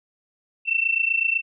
sine tone pair together, 2672 / 2700 Hz, E7 / E7, +23 / +41 cents, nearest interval unison, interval 18 cents, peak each -22 dBFS, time 0.65-1.42 s, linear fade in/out 50 ms, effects none

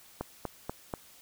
click train, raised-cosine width 1 ms, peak -19 dBFS, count 4, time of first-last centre 0.21-0.938 s, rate 4.12 Hz, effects white hiss -56 dBFS RMS until 1.21 s

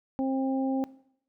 harmonic tone, 265.9 Hz, C4, 28 cents sharp, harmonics 1 / 2 / 3, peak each -26 / -34 / -36 dBFS, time 0.19-0.84 s, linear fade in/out 0 ms, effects noise-tail reverb RT60 0.7 s tail -19 dB re dry

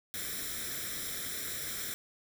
white noise with comb filter, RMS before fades -38 dBFS, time 0.14-1.94 s, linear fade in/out 0 ms, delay 0.54 ms, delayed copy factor +0.75, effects none

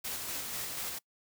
white noise with tremolo, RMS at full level -37 dBFS, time 0.04-0.99 s, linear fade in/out 10 ms, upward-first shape square, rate 4.1 Hz, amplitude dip 25%, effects noise-tail reverb RT60 0.1 s tail -23 dB re dry

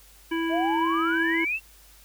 harmonic tone, 329.6 Hz, E4, in tune, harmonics 1 / 3 / 5 / 7 / 9, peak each -25 / -34 / -34 / -37 / -39 dBFS, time 0.31-1.45 s, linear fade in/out 10 ms
sine exponential sweep, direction up, 628 to 2759 Hz, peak -24 dBFS, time 0.49-1.6 s, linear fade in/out 50 ms
effects added 50 Hz sine -54 dBFS peak until 2.04 s + white hiss -54 dBFS RMS until 2.04 s

